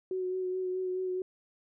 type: tone with vibrato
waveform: sine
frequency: 370 Hz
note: F#4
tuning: in tune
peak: -30 dBFS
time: 0.11-1.22 s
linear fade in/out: 2 ms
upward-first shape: sine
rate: 4.7 Hz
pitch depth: 19 cents each way
effects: none